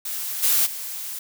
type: noise with level steps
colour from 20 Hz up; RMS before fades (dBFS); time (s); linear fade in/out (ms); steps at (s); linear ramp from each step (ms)
blue; -29 / -19 / -32; 0.05-1.19; 5; 0.42 / 0.65; 20
effects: none